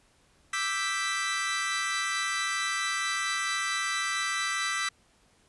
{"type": "chord", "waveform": "sawtooth", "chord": "E minor seventh", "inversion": "third", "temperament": "equal", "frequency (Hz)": [1174.7, 1318.5, 1568, 1975.5], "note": ["D6", "E6", "G6", "B6"], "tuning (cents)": [0, 0, 0, 0], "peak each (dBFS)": [-32, -31, -32, -27], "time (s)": [0.53, 4.89], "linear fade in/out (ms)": 5, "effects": ["pink hiss -64 dBFS RMS until 5.48 s", "resampled to 24000 Hz"]}